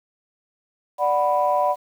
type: chord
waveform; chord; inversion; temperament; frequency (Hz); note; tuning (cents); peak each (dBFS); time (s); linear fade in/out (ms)
sine; B minor; first; equal; 587.3 / 740 / 987.8; D5 / F#5 / B5; 0 / 0 / 0; -21; 0.98-1.76; 50
effects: tanh soft clip ceiling -8 dBFS + 8-bit